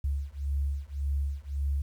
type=beating tone pair; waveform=sine; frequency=69.3 / 71.1 Hz; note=C#2 / C#2; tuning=0 / +45 cents; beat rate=1.8 Hz; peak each=-31 dBFS; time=0.04-1.82 s; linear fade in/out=5 ms; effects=10-bit